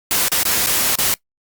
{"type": "noise with dropouts", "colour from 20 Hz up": "white", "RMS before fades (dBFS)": -17, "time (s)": [0.11, 1.14], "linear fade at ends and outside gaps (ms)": 1, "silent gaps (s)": [[0.284, 0.318], [0.432, 0.452], [0.662, 0.669], [0.955, 0.986]], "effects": ["noise-tail reverb RT60 0.1 s tail -22 dB re dry", "Opus 48 kbps"]}